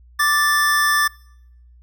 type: tone pair together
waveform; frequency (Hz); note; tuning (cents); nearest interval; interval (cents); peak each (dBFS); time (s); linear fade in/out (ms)
square; 1174.7 / 1760; D6 / A6; 0 / 0; perfect fifth; 700; -20 / -17; 0.19-1.08; 10
effects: noise-tail reverb RT60 0.8 s tail -26 dB re dry + added 60 Hz sine -45 dBFS peak until 1.82 s